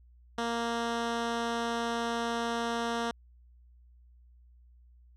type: tone with low-pass filter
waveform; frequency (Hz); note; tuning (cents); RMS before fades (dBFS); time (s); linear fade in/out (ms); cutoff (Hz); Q
10% pulse; 233.1; A#3; 0; -32; 0.38-3.11; 2; 6300; 0.72
effects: added 60 Hz sine -55 dBFS peak until 5.16 s